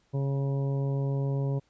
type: harmonic tone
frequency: 137.9 Hz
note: C#3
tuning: 9 cents flat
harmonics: 1 / 2 / 3 / 4 / 5 / 6 / 7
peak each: -26 / -39 / -37 / -40 / -49 / -54 / -48 dBFS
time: 0.13-1.6 s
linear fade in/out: 20 ms
effects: pink hiss -69 dBFS RMS until 1.69 s + resampled to 16000 Hz